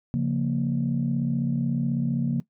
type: chord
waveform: sine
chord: Bb minor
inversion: first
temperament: equal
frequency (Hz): 138.59 / 174.61 / 233.1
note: Db3 / F3 / Bb3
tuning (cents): 0 / 0 / 0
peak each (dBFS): -25 / -28 / -25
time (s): 0.14-2.4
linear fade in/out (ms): 0
effects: noise-tail reverb RT60 0.1 s tail -18 dB re dry + tanh soft clip ceiling -15 dBFS